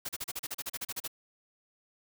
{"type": "noise bursts", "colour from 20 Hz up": "white", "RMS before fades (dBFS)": -36, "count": 14, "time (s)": [0.05, 1.078], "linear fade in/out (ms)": 10, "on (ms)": 40, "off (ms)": 36, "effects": []}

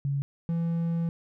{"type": "tone pair in turn", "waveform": ["sine", "triangle"], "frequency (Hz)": [139.9, 167.5], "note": ["C#3", "E3"], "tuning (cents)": [16, 28], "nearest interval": "minor third", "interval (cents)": 312, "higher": "second", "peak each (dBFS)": [-25, -23], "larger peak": "second", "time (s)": [[0.05, 0.22], [0.49, 1.09]], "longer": "second", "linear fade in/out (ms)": 0, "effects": []}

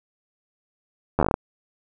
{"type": "slowing click train", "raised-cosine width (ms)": 1, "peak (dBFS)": -5, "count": 9, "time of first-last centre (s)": [1.19, 1.341], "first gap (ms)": 11, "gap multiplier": 1.15, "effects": []}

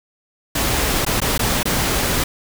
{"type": "noise with dropouts", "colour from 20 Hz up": "pink", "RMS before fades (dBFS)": -19, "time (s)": [0.55, 2.24], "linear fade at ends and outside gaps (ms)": 5, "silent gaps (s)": [[1.051, 1.064], [1.203, 1.216], [1.379, 1.392], [1.631, 1.654]], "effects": []}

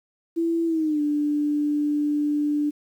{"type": "tone with pitch glide", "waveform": "sine", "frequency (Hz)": [333, 295], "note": ["E4", "D4"], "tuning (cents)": [18, 8], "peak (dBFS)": -20, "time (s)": [0.36, 2.71], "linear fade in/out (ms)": 20, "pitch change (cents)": -210, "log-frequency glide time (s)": [0.66, 1.01], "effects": ["9-bit"]}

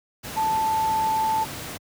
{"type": "tone in noise", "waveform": "sine", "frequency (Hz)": 880, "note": "A5", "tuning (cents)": 0, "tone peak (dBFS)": -20, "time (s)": [0.36, 1.45], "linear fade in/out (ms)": 20, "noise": "pink", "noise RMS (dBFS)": -34, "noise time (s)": [0.23, 1.78], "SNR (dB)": 11, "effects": ["high-pass 80 Hz 12 dB/octave"]}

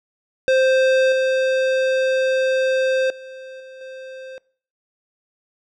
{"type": "tone with level steps", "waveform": "square", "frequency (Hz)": 523.3, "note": "C5", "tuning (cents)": 0, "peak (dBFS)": [-14, -17, -35, -38, -34], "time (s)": [0.48, 4.38], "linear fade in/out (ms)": 0, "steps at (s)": [1.12, 3.1, 3.6, 3.81], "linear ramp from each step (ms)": 2, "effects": ["noise-tail reverb RT60 0.5 s tail -24 dB re dry", "low-pass 4000 Hz 12 dB/octave"]}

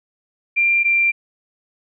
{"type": "tone pair in turn", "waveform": "sine", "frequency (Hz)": [2379, 2369], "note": ["D7", "D7"], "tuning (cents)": [22, 14], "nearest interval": "unison", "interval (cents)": 8, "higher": "first", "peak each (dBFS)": -13, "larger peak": "neither", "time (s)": [[0.56, 0.84], [0.84, 1.12]], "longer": "neither", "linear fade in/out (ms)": 20, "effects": []}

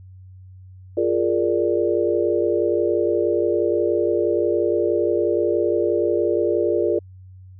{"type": "chord", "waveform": "sine", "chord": "Bb dominant seventh", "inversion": "second", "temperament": "equal", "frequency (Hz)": [349.2, 415.3, 466.2, 587.3], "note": ["F4", "Ab4", "Bb4", "D5"], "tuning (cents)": [0, 0, 0, 0], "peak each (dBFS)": [-21, -23, -23, -24], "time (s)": [0.97, 6.99], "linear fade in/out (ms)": 5, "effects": ["added 93 Hz sine -40 dBFS peak until 7.59 s"]}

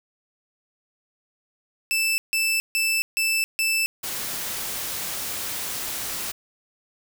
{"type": "tone bursts", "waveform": "sawtooth", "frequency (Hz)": 2643, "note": "E7", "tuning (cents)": 4, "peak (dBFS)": -17, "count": 5, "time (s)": [1.91, 3.86], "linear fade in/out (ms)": 0, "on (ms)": 270, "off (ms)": 150}
{"type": "noise", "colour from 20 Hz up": "white", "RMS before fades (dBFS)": -30, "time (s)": [4.03, 6.32], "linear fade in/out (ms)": 10}
{"effects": []}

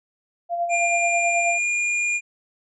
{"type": "tone with tremolo", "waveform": "sine", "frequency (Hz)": 690, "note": "F5", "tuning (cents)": -21, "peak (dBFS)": -19, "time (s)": [0.49, 1.59], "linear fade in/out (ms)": 50, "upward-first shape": "sine", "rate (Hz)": 9.3, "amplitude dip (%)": 50}
{"type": "tone with pitch glide", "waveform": "square", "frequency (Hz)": [2400, 2418], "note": ["D7", "D7"], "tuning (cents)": [37, 50], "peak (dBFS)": -21, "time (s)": [0.69, 2.21], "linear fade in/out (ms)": 50, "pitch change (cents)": 13, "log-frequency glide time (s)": [1.53, 1.59]}
{"effects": ["resampled to 22050 Hz"]}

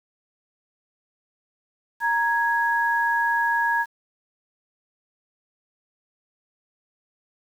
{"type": "tone pair together", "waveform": "sine", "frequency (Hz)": [932.3, 1661.2], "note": ["A#5", "G#6"], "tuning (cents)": [0, 0], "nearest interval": "minor seventh", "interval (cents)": 1000, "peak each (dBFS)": -22, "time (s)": [2, 3.86], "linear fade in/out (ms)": 50, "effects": ["8-bit"]}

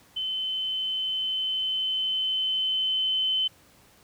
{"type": "tone with level ramp", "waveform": "sine", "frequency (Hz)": 3056, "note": "G7", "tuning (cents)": -45, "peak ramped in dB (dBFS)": [-27, -22], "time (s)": [0.16, 3.48], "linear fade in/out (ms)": 10, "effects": ["pink hiss -57 dBFS RMS until 4.03 s", "high-pass 60 Hz 12 dB/octave"]}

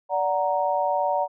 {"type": "chord", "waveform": "sine", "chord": "D augmented", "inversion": "none", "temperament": "equal with one note detuned", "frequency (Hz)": [581.6, 740, 932.3], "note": ["D5", "F#5", "A#5"], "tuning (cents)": [-17, 0, 0], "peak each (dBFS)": -25, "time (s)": [0.09, 1.28], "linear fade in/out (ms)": 50, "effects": []}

